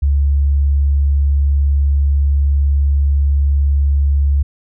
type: tone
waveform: sine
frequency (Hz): 70.5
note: C#2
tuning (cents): +30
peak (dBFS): -10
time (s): 0.02-4.43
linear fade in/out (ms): 10
effects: none